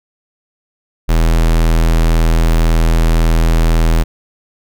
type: tone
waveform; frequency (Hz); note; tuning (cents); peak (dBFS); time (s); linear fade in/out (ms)
square; 40.94; E1; -11; -9; 1.08-4.04; 20
effects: none